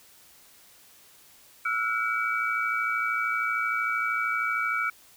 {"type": "tone cluster", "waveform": "sine", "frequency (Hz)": [1325, 1438, 2287], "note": ["E6", "F#6", "D7"], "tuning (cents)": [9, -50, -47], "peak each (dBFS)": -29, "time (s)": [1.65, 4.9], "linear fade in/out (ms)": 5, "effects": ["white hiss -55 dBFS RMS until 5.16 s"]}